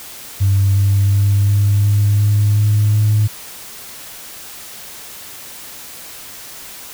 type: tone with pitch steps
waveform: sine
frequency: 98 / 99.14 / 100.29 / 101.46 / 102.63 / 103.83 / 105.03 / 106.25 Hz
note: G2 / G2 / G2 / G#2 / G#2 / G#2 / G#2 / G#2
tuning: 0 / +20 / +40 / -40 / -20 / 0 / +20 / +40 cents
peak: -9 dBFS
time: 0.4-3.28 s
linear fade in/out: 20 ms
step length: 360 ms
effects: tanh soft clip ceiling -6 dBFS + white hiss -34 dBFS RMS until 6.93 s